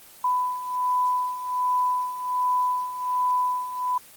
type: beating tone pair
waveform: sine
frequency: 997 / 998.3 Hz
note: B5 / B5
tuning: +16 / +18 cents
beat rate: 1.3 Hz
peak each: -28 / -23 dBFS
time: 0.24-3.98 s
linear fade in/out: 5 ms
effects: white hiss -48 dBFS RMS until 4.16 s + Opus 24 kbps